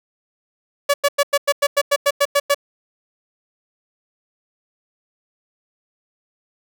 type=tone bursts; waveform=sawtooth; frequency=570 Hz; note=C#5; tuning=48 cents sharp; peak=-9 dBFS; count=12; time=0.89-2.546 s; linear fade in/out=10 ms; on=50 ms; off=96 ms; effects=none